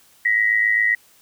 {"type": "tone pair together", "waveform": "sine", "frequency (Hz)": [1892.5, 2000], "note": ["A#6", "B6"], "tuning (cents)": [26, 21], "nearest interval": "minor second", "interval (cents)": 95, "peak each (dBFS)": [-17, -19], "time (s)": [0.25, 0.95], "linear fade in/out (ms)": 5, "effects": ["white hiss -54 dBFS RMS until 1.21 s"]}